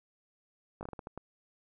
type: slowing click train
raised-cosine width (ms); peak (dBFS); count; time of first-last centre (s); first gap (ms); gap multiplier
1; -27; 8; 0.81-1.176; 19; 1.33
effects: none